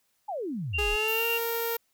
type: exponential sweep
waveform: sine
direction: down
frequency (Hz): 880 to 31.29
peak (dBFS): -30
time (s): 0.28-0.96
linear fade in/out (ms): 10
type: tone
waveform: sine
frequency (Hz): 2773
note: F7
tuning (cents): -13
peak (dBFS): -27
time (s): 0.73-1.39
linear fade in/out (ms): 20
type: tone with pitch glide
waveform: sawtooth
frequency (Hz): 415.3 to 463.5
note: G#4 to A#4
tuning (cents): 0 to -10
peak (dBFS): -25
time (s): 0.78-1.77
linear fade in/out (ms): 10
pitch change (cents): +190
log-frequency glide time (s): 0.89-1.26
type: band-pass noise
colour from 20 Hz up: white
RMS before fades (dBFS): -36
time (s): 1.08-1.77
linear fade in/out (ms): 2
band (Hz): 12000 to 16000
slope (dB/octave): 96
effects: white hiss -72 dBFS RMS until 1.93 s